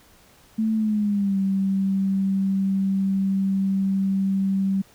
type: tone with pitch glide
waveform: sine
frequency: 220 to 193.75 Hz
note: A3 to G3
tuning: 0 to -20 cents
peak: -19 dBFS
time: 0.58-4.82 s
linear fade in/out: 10 ms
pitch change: -220 cents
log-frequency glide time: 0.75-1.38 s
effects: pink hiss -54 dBFS RMS until 4.94 s